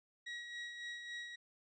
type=tone with tremolo; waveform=30% pulse; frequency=1908 Hz; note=A#6; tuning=40 cents sharp; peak=-39 dBFS; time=0.26-1.36 s; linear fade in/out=10 ms; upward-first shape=sine; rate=3.6 Hz; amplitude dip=45%; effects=resampled to 16000 Hz